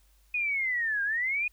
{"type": "linear two-way sweep", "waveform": "sine", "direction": "down then up", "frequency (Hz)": [2489, 1590, 2489], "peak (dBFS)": -26, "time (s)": [0.34, 1.48], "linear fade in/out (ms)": 5, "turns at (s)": 1.03, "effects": ["added 50 Hz sine -60 dBFS peak until 1.52 s", "white hiss -68 dBFS RMS until 1.52 s"]}